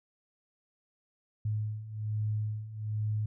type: beating tone pair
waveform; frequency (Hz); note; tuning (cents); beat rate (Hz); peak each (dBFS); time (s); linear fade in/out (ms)
sine; 106.2 / 107.4; G#2 / A2; +39 / -41; 1.2; -36 / -32; 1.45-3.26; 5
effects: none

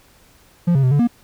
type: tone with pitch steps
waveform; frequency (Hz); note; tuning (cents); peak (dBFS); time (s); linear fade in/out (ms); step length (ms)
triangle; 173.5 / 135.9 / 128.1 / 144.3 / 238.1; F3 / C#3 / C3 / D3 / A#3; -11 / -34 / -36 / -30 / +37; -10; 0.67-1.075; 10; 81
effects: pink hiss -52 dBFS RMS until 1.23 s

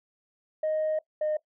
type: tone pair in turn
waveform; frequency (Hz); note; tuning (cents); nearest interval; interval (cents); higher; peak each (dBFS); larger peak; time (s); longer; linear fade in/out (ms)
sine; 622.3 / 612.3; D#5 / D#5; 0 / -28; unison; 28; first; -23; neither; 0.63-0.99 / 1.21-1.37; first; 5
effects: noise-tail reverb RT60 0.1 s tail -20 dB re dry + tanh soft clip ceiling -22 dBFS

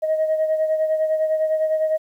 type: beating tone pair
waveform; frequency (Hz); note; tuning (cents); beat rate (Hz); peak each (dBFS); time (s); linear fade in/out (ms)
sine; 627 / 636.9; D#5 / D#5; +13 / +40; 9.9; -17 / -25; 0.02-1.98; 20
effects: tanh soft clip ceiling -13 dBFS + 9-bit

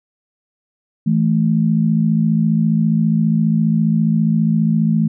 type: tone pair together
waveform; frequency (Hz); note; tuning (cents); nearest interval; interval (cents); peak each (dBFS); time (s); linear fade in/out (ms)
sine; 163.7 / 218.5; E3 / A3; -12 / -12; perfect fourth; 500; -15; 1.06-5.08; 10
effects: none

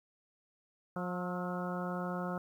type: harmonic tone with a mistuned harmonic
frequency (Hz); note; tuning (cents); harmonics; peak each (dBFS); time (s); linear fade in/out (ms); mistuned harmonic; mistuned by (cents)
178.7; F3; +40; 1 / 2 / 3 / 4 / 5 / 6 / 7 / 8; -37 / -44 / -42 / -44 / -48 / -47 / -44 / -48; 0.96-2.38; 2; 7; +56
effects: 11-bit

